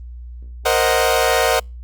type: chord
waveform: sawtooth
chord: C half-diminished seventh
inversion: third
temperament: equal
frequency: 466.2 / 523.3 / 622.3 / 740 Hz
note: Bb4 / C5 / Eb5 / Gb5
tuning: 0 / 0 / 0 / 0 cents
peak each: -16 dBFS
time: 0.65-1.6 s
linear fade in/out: 10 ms
effects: added 60 Hz sine -31 dBFS peak until 1.83 s + Opus 32 kbps